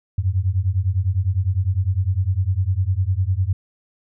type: beating tone pair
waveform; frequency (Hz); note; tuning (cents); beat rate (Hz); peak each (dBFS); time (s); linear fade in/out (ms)
sine; 89.2 / 99.1; F2 / G2; +37 / +19; 9.9; -20; 0.18-3.53; 5
effects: none